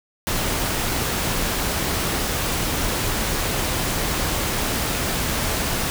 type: noise with amplitude modulation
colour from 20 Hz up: pink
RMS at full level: -22 dBFS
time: 0.27-5.9 s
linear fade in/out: 0 ms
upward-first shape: sine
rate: 218 Hz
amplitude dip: 25%
effects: none